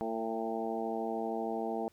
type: harmonic tone with a mistuned harmonic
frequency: 112.9 Hz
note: A2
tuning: 45 cents sharp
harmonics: 2 / 3 / 4 / 5 / 6 / 7 / 8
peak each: -39 / -40 / -38 / -47 / -39 / -39 / -47 dBFS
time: 0.01-1.88 s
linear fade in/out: 0 ms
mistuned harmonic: 6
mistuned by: -19 cents
effects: pink hiss -68 dBFS RMS until 1.92 s